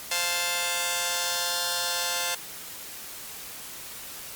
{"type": "chord", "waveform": "5% pulse", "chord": "F major", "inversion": "second", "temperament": "just", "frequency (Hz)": [523.8, 698.5, 873.1], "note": ["C5", "F5", "A5"], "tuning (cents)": [2, 0, -14], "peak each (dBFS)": -19, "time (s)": [0.11, 2.35], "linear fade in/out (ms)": 5, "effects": ["white hiss -40 dBFS RMS until 4.35 s", "Opus 48 kbps"]}